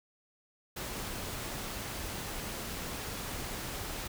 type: noise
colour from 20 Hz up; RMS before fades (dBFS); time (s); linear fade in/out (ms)
pink; -39; 0.76-4.08; 10
effects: none